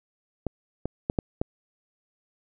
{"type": "clicks", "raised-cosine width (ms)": 2, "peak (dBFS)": [-14, -15, -11, -10, -11], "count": 5, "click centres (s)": [0.467, 0.856, 1.099, 1.188, 1.415], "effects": []}